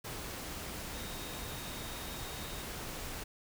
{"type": "tone in noise", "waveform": "sine", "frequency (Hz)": 3729, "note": "A#7", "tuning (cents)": 0, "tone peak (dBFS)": -51, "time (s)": [0.94, 2.63], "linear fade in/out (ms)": 10, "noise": "pink", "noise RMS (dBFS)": -42, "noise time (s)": [0.04, 3.24], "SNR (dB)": -12, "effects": []}